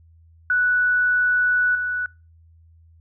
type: tone with level steps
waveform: sine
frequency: 1479 Hz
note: F#6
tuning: 1 cent flat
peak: -16 / -22 dBFS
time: 0.5-2.06 s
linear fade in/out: 2 ms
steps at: 1.75 s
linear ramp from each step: 2 ms
effects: noise-tail reverb RT60 0.3 s tail -24 dB re dry + added 82 Hz sine -49 dBFS peak until 3 s